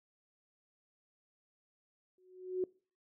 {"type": "tone with exponential growth", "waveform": "sine", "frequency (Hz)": 368.6, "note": "F#4", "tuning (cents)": -7, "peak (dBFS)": -28, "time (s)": [2.18, 2.64], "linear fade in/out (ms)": 2, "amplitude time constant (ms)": 100, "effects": ["noise-tail reverb RT60 0.4 s tail -24 dB re dry"]}